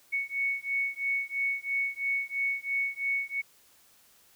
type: beating tone pair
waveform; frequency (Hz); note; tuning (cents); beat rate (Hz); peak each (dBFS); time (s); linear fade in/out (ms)
sine; 2217 / 2220; C#7 / C#7; 0 / +2; 3; -31; 0.12-3.42; 20
effects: white hiss -61 dBFS RMS until 4.35 s